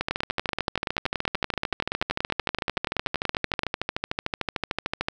two click trains, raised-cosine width 0.3 ms, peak -9 / -9 dBFS, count 69 / 38, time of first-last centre 0.01-5.085 / 0.11-3.634 s, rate 13.4 / 10.5 Hz, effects none

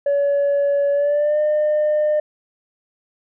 sine tone with pitch glide, 567 to 604.2 Hz, C#5 to D5, +39 to +49 cents, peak -13 dBFS, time 0.06-2.2 s, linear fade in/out 5 ms, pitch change +110 cents, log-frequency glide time 0.92-1.39 s, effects tanh soft clip ceiling -13 dBFS

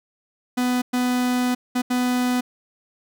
45% pulse tone bursts at uneven times, 248.8 Hz, B3, 13 cents sharp, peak -19 dBFS, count 4, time 0.57-0.82 / 0.93-1.55 / 1.75-1.82 / 1.9-2.41 s, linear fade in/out 10 ms, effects none

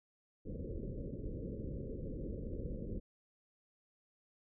pink low-pass noise, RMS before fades -42 dBFS, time 0.45-3 s, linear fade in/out 20 ms, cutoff 550 Hz, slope 96 dB/octave, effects none

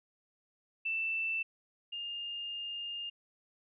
sine tone pair in turn, 2661 / 2819 Hz, E7 / F7, +16 / +16 cents, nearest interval minor second, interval 100 cents, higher second, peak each -31 / -37 dBFS, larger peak first, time 0.85-1.43 / 1.92-3.1 s, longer second, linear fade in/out 10 ms, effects none

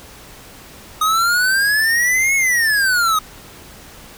square exponential two-way sweep, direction up then down, 1244.5 to 2205 to 1244.5 Hz, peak -14 dBFS, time 1.01-3.19 s, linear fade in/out 5 ms, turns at 2.35 s, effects pink hiss -40 dBFS RMS until 4.17 s

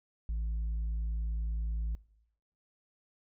sine tone, 55.1 Hz, A1, 3 cents sharp, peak -28 dBFS, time 0.29-1.95 s, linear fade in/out 0 ms, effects noise-tail reverb RT60 0.8 s tail -23 dB re dry + tanh soft clip ceiling -30 dBFS

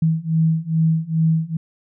sine beating tone pair, 160 / 162.4 Hz, D#3 / E3, +49 / -26 cents, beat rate 2.4 Hz, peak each -19 / -18 dBFS, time 0.02-1.57 s, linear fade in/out 5 ms, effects none

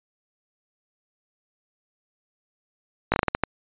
slowing click train, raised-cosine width 0.5 ms, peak -5 dBFS, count 8, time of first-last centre 3.12-3.436 s, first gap 18 ms, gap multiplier 1.3, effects resampled to 8000 Hz

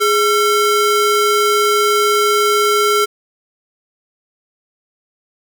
square ring-modulated tone, 887 Hz, A5, 14 cents sharp, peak -9 dBFS, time 0-3.06 s, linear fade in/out 20 ms, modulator 471 Hz, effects 8-bit

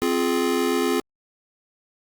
square chord, F minor, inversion second, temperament just, 261.9 / 349.2 / 419.1 Hz, C4 / F4 / Ab4, +2 / 0 / +16 cents, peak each -25 dBFS, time 0.02-1 s, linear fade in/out 0 ms, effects Opus 48 kbps

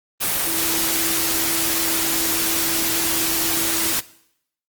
sine tone in noise, 329.6 Hz, E4, in tune, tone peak -29 dBFS, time 0.45-3.93 s, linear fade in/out 20 ms, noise white, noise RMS -21 dBFS, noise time 0.2-4.01 s, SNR -11 dB, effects noise-tail reverb RT60 0.7 s tail -19 dB re dry + Opus 24 kbps

